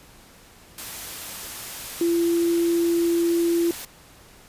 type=tone in noise; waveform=sine; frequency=339.3 Hz; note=F4; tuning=50 cents flat; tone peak=-18 dBFS; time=2.01-3.71 s; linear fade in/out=2 ms; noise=white; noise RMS=-35 dBFS; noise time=0.78-3.85 s; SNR=+14 dB; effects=pink hiss -50 dBFS RMS until 4.48 s + resampled to 32000 Hz